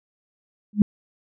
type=tone with exponential growth; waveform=sine; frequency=207.7 Hz; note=G#3; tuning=in tune; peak=-6 dBFS; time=0.73-0.82 s; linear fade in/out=2 ms; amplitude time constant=18 ms; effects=none